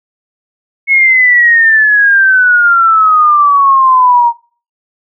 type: exponential sweep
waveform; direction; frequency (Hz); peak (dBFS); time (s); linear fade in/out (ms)
sine; down; 2194 to 935; -4; 0.87-4.33; 50
effects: noise-tail reverb RT60 0.4 s tail -22 dB re dry